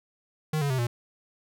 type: tone with pitch steps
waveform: square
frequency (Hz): 154.9 / 142.04 / 130.25 / 119.44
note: D#3 / C#3 / C3 / A#2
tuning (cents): -7 / +43 / -7 / +43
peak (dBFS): -25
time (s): 0.53-0.87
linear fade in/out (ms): 5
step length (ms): 85
effects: none